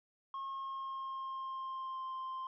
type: tone with pitch glide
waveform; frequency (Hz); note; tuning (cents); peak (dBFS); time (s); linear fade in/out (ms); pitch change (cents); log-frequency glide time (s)
sine; 1082 to 1047; C#6 to C6; -42 to +1; -36; 0.34-2.47; 2; -57; 0.46-2.16
effects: tanh soft clip ceiling -38 dBFS